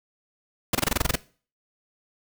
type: noise bursts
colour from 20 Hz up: pink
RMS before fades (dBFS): -21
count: 10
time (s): 0.73-1.156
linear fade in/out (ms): 5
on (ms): 21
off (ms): 24
effects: noise-tail reverb RT60 0.4 s tail -20 dB re dry